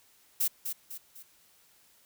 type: noise with echo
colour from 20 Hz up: violet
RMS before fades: -27 dBFS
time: 0.4-0.48 s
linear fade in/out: 10 ms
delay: 250 ms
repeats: 3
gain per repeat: -7 dB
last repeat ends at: 1.23 s
effects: white hiss -63 dBFS RMS until 2.05 s